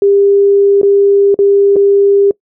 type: tone with dropouts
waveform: sine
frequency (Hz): 399.9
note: G4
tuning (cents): +35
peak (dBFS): -5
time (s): 0.02-2.31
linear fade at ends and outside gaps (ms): 2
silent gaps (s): 0.815-0.83 / 1.344-1.389 / 1.759-1.764
effects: noise-tail reverb RT60 0.1 s tail -23 dB re dry